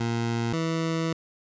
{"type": "tone pair in turn", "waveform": "20% pulse", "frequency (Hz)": [116.54, 163.36], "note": ["A#2", "E3"], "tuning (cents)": [0, -15], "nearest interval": "tritone", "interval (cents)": 585, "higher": "second", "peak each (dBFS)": [-20, -20], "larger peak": "neither", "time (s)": [[0, 0.53], [0.53, 1.13]], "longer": "second", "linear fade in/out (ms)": 5, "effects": ["resampled to 16000 Hz"]}